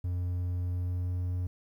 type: tone with pitch glide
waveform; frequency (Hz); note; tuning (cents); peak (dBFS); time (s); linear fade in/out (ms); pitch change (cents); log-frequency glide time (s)
triangle; 89.1 to 89.67; F2 to F2; +35 to +46; -27; 0.04-1.47; 5; +11; 0.6-1.22
effects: 11-bit